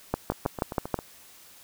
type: two click trains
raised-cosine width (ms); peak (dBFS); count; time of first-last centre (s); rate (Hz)
1; -10 / -19; 6 / 6; 0.14-0.943 / 0.32-0.989; 6.23 / 7.47
effects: white hiss -52 dBFS RMS until 1.63 s